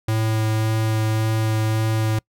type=tone with vibrato; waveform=square; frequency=110 Hz; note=A2; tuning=in tune; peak=-19 dBFS; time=0.08-2.19 s; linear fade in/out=5 ms; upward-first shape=sine; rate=1.8 Hz; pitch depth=9 cents each way; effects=noise-tail reverb RT60 0.1 s tail -26 dB re dry